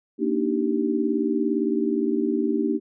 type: chord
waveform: sine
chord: Eb major seventh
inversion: second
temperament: just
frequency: 233.3 / 291.7 / 311.1 / 388.9 Hz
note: Bb3 / D4 / Eb4 / G4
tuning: +2 / -12 / 0 / -14 cents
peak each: -26 dBFS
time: 0.18-2.8 s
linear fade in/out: 50 ms
effects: none